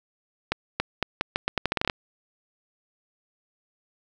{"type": "accelerating click train", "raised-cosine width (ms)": 0.3, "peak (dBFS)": -7, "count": 14, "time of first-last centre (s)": [0.52, 1.898], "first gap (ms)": 280, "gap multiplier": 0.81, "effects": []}